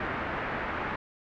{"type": "low-pass noise", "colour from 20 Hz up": "white", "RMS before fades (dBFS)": -33, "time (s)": [0, 0.96], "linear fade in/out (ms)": 5, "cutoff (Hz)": 1900, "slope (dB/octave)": 24, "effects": []}